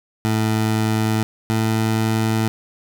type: tone pair in turn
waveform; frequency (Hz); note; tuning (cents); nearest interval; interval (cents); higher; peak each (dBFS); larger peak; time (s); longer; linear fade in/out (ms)
20% pulse; 109.7 / 110.78; A2 / A2; -5 / +12; unison; 17; second; -12; neither; 0.25-1.23 / 1.5-2.48; neither; 0
effects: 8-bit